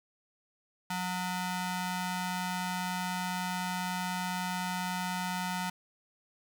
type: ring-modulated tone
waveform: sawtooth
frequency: 546 Hz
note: C#5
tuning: 26 cents flat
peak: -25 dBFS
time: 0.9-5.7 s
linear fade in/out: 5 ms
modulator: 365 Hz
effects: none